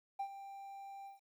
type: tone with ADSR envelope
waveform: triangle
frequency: 789 Hz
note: G5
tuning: 11 cents sharp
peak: -32 dBFS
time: 0.19-1.2 s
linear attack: 11 ms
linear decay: 75 ms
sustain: -13 dB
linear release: 140 ms
effects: tanh soft clip ceiling -31 dBFS + 12-bit